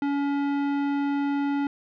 sine tone with tanh clipping, 282.9 Hz, C#4, 35 cents sharp, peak -25 dBFS, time 0.02-1.67 s, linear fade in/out 2 ms, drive 16 dB, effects none

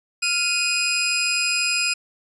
20% pulse tone pair together, 1399.1 / 2493 Hz, F6 / D#7, +3 / +3 cents, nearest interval minor seventh, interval 1000 cents, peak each -23 / -15 dBFS, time 0.22-1.94 s, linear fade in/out 10 ms, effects resampled to 24000 Hz

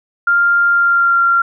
sine tone with pitch glide, 1397 to 1380.2 Hz, F6 to F6, 0 to -21 cents, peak -9 dBFS, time 0.27-1.42 s, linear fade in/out 5 ms, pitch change -21 cents, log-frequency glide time 0.69-1.22 s, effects none

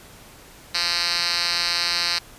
5% pulse tone with band-pass filter, 172.9 Hz, F3, 17 cents flat, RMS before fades -23 dBFS, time 0.74-2.19 s, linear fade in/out 10 ms, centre 4000 Hz, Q 5.1, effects pink hiss -46 dBFS RMS until 2.38 s + resampled to 32000 Hz

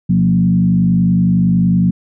sine tone with frequency modulation, 178.4 Hz, F3, 37 cents sharp, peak -9 dBFS, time 0.09-1.91 s, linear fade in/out 10 ms, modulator 50.8 Hz, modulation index 0.9, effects none

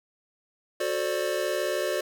square chord, D dominant seventh, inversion first, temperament just, 367.1 / 440.5 / 528.6 / 587.3 Hz, F#4 / A4 / C5 / D5, -14 / +2 / +18 / 0 cents, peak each -32 / -35 / -33 / -30 dBFS, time 0.8-2.01 s, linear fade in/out 5 ms, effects 10-bit

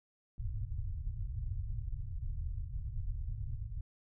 pink low-pass noise, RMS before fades -38 dBFS, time 0.38-3.81 s, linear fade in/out 2 ms, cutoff 120 Hz, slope 48 dB/octave, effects none

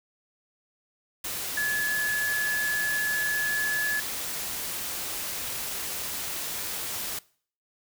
sine tone in noise, 1709 Hz, G#6, 49 cents sharp, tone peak -24 dBFS, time 1.57-4 s, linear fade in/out 5 ms, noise white, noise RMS -33 dBFS, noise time 1.24-7.19 s, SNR +6 dB, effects noise-tail reverb RT60 0.5 s tail -22 dB re dry

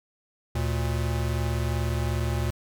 square tone pair together, 73.86 / 116.54 Hz, D2 / A#2, +10 / 0 cents, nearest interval minor sixth, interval 790 cents, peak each -28 dBFS, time 0.55-2.51 s, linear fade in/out 5 ms, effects none

